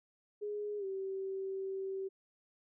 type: tone with pitch glide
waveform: sine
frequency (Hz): 415.3 to 385.3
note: G#4 to G4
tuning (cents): 0 to -30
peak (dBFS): -36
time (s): 0.41-2.09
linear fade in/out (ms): 20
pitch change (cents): -130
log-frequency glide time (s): 0.78-0.85
effects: none